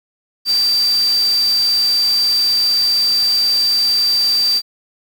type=tone in noise; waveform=sine; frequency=4672 Hz; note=D8; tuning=10 cents flat; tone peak=-12 dBFS; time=0.45-4.62 s; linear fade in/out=50 ms; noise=white; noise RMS=-29 dBFS; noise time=0.45-4.62 s; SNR=+14 dB; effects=none